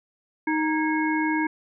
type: harmonic tone with a mistuned harmonic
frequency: 311.1 Hz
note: D#4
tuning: in tune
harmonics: 1 / 3 / 5 / 7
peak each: -23 / -28 / -30 / -31 dBFS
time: 0.47-1.47 s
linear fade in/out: 5 ms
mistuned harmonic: 5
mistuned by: +96 cents
effects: none